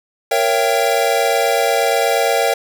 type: chord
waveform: square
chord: A# diminished seventh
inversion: none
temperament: equal with one note detuned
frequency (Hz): 466.2 / 554.4 / 675.4 / 784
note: A#4 / C#5 / E5 / G5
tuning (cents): 0 / 0 / +42 / 0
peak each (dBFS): -20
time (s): 0.31-2.54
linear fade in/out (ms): 5
effects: none